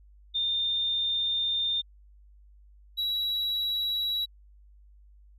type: tone pair in turn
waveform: sine / triangle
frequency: 3618 / 3895 Hz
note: A7 / B7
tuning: +48 / -25 cents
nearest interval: minor second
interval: 127 cents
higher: second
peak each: -25 dBFS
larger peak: neither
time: 0.34-1.82 / 2.97-4.26 s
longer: first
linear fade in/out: 20 ms
effects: added 50 Hz sine -52 dBFS peak until 5.38 s + resampled to 32000 Hz